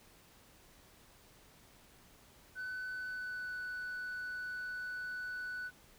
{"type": "tone with pitch glide", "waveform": "sine", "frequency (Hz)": [1506, 1487], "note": ["F#6", "F#6"], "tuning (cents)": [30, 8], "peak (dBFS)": -36, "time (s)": [2.55, 5.71], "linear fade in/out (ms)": 50, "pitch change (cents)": -22, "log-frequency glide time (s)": [2.93, 3.55], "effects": ["tanh soft clip ceiling -38 dBFS", "pink hiss -62 dBFS RMS until 5.98 s"]}